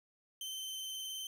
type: tone with vibrato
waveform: sawtooth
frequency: 3089 Hz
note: G7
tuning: 26 cents flat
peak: -37 dBFS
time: 0.41-1.27 s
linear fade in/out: 2 ms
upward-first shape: sine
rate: 19 Hz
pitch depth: 17 cents each way
effects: none